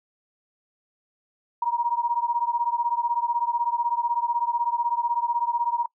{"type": "beating tone pair", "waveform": "sine", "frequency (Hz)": [942, 958], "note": ["A#5", "A#5"], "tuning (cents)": [18, 47], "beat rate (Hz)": 16, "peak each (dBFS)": [-24, -25], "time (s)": [1.62, 5.86], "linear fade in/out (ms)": 5, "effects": ["noise-tail reverb RT60 0.1 s tail -25 dB re dry"]}